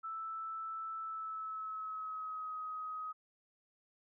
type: tone with pitch glide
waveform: sine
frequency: 1318.5 to 1261.9 Hz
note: E6 to D#6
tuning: 0 to +24 cents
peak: -39 dBFS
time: 0.03-3.13 s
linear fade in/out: 20 ms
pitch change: -76 cents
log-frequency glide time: 1-2.56 s
effects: none